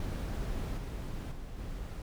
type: noise with level steps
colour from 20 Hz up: brown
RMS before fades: -35 / -38 / -43 / -40 dBFS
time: 0-2.02 s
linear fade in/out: 2 ms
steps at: 0.77 / 1.31 / 1.58 s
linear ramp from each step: 10 ms
effects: none